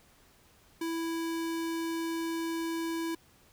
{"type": "tone", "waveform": "square", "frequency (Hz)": 330, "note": "E4", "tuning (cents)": 2, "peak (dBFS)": -32, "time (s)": [0.81, 3.15], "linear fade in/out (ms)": 5, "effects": ["pink hiss -62 dBFS RMS until 3.52 s"]}